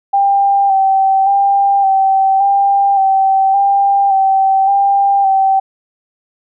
sine tone with vibrato, 784 Hz, G5, in tune, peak -8 dBFS, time 0.13-5.6 s, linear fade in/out 10 ms, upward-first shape square, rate 0.88 Hz, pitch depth 24 cents each way, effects none

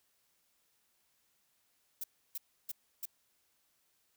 violet noise bursts, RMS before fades -39 dBFS, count 4, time 2.01-3.056 s, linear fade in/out 5 ms, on 29 ms, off 310 ms, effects white hiss -75 dBFS RMS until 4.16 s

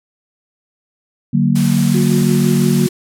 sine chord, D augmented, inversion none, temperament equal with one note detuned, 146.83 / 187.36 / 233.1 Hz, D3 / F#3 / A#3, 0 / +22 / 0 cents, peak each -15 dBFS, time 1.33-2.87 s, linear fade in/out 10 ms
white noise, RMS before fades -26 dBFS, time 1.55-2.89 s, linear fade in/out 10 ms
sine tone with tremolo, 362.9 Hz, F#4, 34 cents flat, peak -18 dBFS, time 1.94-2.89 s, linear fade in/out 10 ms, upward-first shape sine, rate 5.8 Hz, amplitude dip 50%
effects low-pass 12000 Hz 12 dB/octave

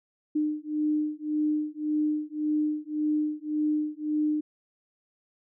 sine beating tone pair, 302.1 / 303.9 Hz, D4 / D#4, +49 / -41 cents, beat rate 1.8 Hz, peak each -28 dBFS, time 0.35-4.41 s, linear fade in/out 10 ms, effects none

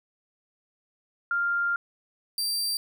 sine / sawtooth tone pair in turn, 1397 / 4699 Hz, F6 / D8, 0 / 0 cents, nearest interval octave + major sixth, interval 2100 cents, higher second, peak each -23 / -23 dBFS, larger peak neither, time 1.31-1.76 / 2.38-2.77 s, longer first, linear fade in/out 2 ms, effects none

